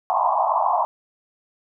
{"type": "band-pass noise", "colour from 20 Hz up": "white", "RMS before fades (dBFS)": -20, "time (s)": [0.1, 0.85], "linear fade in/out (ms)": 0, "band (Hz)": [650, 1100], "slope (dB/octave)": 96, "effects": []}